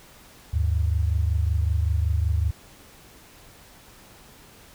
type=tone pair together; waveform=sine; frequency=75.59 / 100.9 Hz; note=D#2 / G#2; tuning=-49 / -49 cents; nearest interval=perfect fourth; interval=500 cents; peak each=-21 / -25 dBFS; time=0.53-2.51 s; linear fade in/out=10 ms; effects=pink hiss -50 dBFS RMS until 4.74 s